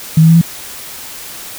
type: tone with pitch steps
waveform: sine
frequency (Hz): 159.1 / 161.88 / 164.71 / 167.59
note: D#3 / E3 / E3 / E3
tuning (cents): +39 / -31 / -1 / +29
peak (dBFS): -3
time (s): 0.17-0.414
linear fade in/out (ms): 5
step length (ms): 61
effects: white hiss -29 dBFS RMS until 1.58 s